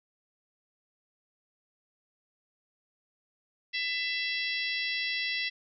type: harmonic tone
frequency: 667 Hz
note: E5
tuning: 20 cents sharp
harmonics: 3 / 4 / 5 / 6 / 7 / 8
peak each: -33 / -35 / -37 / -39 / -40 / -41 dBFS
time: 3.73-5.5 s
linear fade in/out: 20 ms
effects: none